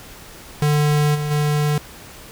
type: tone with level steps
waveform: square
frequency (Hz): 148.6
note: D3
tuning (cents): +21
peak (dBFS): -15 / -22 / -17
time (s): 0.62-1.78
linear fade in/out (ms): 2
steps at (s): 1.14 / 1.3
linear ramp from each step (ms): 20
effects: pink hiss -40 dBFS RMS until 2.31 s